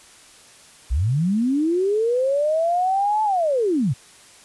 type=linear two-way sweep; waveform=sine; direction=up then down; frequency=51.7 to 874 to 105.3 Hz; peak=-17 dBFS; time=0.9-3.94 s; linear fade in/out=20 ms; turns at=3.23 s; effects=white hiss -48 dBFS RMS until 4.44 s + resampled to 24000 Hz